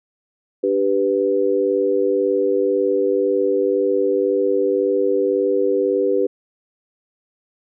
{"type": "chord", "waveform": "sine", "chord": "G major", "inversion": "second", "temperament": "equal", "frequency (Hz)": [293.7, 392, 493.9], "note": ["D4", "G4", "B4"], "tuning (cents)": [0, 0, 0], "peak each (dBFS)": [-24, -18, -19], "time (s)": [0.63, 6.27], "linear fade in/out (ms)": 10, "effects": []}